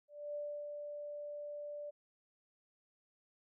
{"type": "tone with ADSR envelope", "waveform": "sine", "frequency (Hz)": 587, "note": "D5", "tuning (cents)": -1, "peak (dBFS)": -38, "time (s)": [0.08, 1.91], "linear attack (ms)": 270, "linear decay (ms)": 310, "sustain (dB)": -4, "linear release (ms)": 18, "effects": []}